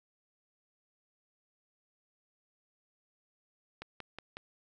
click train, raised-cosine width 0.3 ms, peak -26 dBFS, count 4, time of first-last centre 3.82-4.369 s, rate 5.46 Hz, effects none

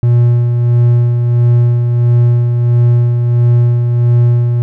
triangle tone with tremolo, 120 Hz, B2, 49 cents flat, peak -3 dBFS, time 0.03-4.62 s, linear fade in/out 0 ms, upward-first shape sine, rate 1.5 Hz, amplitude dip 40%, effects none

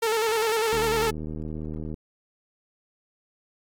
sawtooth tone with vibrato, 444.8 Hz, A4, 19 cents sharp, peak -18 dBFS, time 0.02-1.11 s, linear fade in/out 10 ms, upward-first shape square, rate 10 Hz, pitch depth 49 cents each way
click train, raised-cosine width 3 ms, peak -22 dBFS, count 95, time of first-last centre 0.73-1.941 s, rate 77.6 Hz
effects AAC 64 kbps

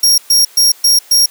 sawtooth tone bursts, 5588 Hz, F8, in tune, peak -4 dBFS, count 5, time 0.03-1.26 s, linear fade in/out 5 ms, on 150 ms, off 120 ms, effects white hiss -41 dBFS RMS until 1.3 s + high-pass 400 Hz 12 dB/octave

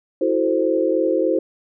sine chord, F# half-diminished seventh, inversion third, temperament equal with one note detuned, 326.6 / 370 / 440 / 523.3 Hz, E4 / F#4 / A4 / C5, -16 / 0 / 0 / 0 cents, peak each -21 / -22 / -24 / -20 dBFS, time 0.21-1.39 s, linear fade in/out 5 ms, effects none

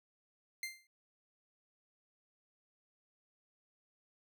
sawtooth tone with exponential decay, 2093 Hz, C7, in tune, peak -32 dBFS, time 0.63-0.87 s, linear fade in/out 2 ms, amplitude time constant 52 ms, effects none

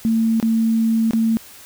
sine tone with dropouts, 224.9 Hz, A3, 38 cents sharp, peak -14 dBFS, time 0.05-1.37 s, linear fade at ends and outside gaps 0 ms, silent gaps 0.4-0.427 / 1.109-1.134 s, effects white hiss -42 dBFS RMS until 1.65 s

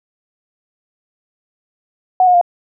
sine tone with pitch steps, 740 / 720.2 / 700.9 Hz, F#5 / F#5 / F5, 0 / -47 / +6 cents, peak -7 dBFS, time 2.2-2.413 s, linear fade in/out 2 ms, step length 71 ms, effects none

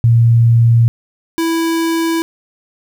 sine / square tone pair in turn, 116.54 / 329.6 Hz, A#2 / E4, 0 / 0 cents, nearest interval octave + tritone, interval 1800 cents, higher second, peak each -6 / -14 dBFS, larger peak first, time 0.04-0.88 / 1.38-2.22 s, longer neither, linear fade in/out 0 ms, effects 8-bit

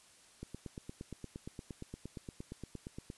click train, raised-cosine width 3 ms, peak -30 dBFS, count 24, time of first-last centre 0.43-3.101 s, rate 8.61 Hz, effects white hiss -62 dBFS RMS until 3.17 s + resampled to 24000 Hz

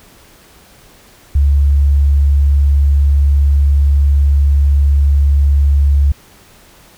sine tone, 70.7 Hz, C#2, 35 cents sharp, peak -7 dBFS, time 1.35-6.12 s, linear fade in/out 5 ms, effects pink hiss -44 dBFS RMS until 6.97 s

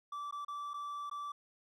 triangle tone with dropouts, 1162 Hz, D6, 19 cents flat, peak -37 dBFS, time 0.12-1.32 s, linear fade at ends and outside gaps 5 ms, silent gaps 0.311-0.324 / 0.449-0.481 / 0.735-0.74 / 1.098-1.112 s, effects none

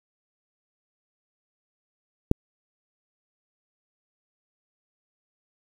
click, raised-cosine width 3 ms, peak -4 dBFS, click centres 2.314 s, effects 7-bit

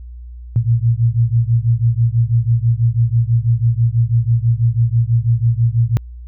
sine beating tone pair, 113.9 / 120 Hz, A#2 / B2, -40 / -49 cents, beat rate 6.1 Hz, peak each -14 / -15 dBFS, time 0.56-5.97 s, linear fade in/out 0 ms, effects added 60 Hz sine -30 dBFS peak until 6.27 s

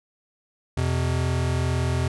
square tone pair together, 84.9 / 127.2 Hz, F2 / C3, -48 / -48 cents, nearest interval perfect fifth, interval 700 cents, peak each -25 dBFS, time 0.77-2.08 s, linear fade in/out 5 ms, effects resampled to 24000 Hz

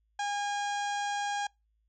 harmonic tone, 815 Hz, G#5, 33 cents flat, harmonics 1 / 2 / 3 / 4 / 5 / 6 / 7 / 8 / 9 / 10, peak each -31 / -37 / -45 / -43 / -50 / -52 / -48 / -50 / -53 / -57 dBFS, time 0.19-1.47 s, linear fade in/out 5 ms, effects noise-tail reverb RT60 0.2 s tail -25 dB re dry + added 54 Hz sine -70 dBFS peak until 1.88 s

